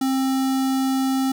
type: tone with notch filter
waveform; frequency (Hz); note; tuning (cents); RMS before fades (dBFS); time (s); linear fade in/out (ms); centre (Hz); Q
square; 265.1; C4; +23; -21; 0.01-1.32; 5; 2200; 1.6
effects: none